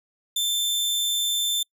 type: tone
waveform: sawtooth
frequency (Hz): 3550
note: A7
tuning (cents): +15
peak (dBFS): -19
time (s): 0.36-1.63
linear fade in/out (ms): 5
effects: noise-tail reverb RT60 0.1 s tail -26 dB re dry